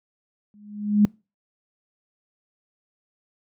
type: tone with exponential growth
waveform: sine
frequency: 207.7 Hz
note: G#3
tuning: in tune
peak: -10 dBFS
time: 0.54-1.05 s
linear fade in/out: 0 ms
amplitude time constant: 110 ms
effects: noise-tail reverb RT60 0.3 s tail -25 dB re dry + high-pass 100 Hz 12 dB/octave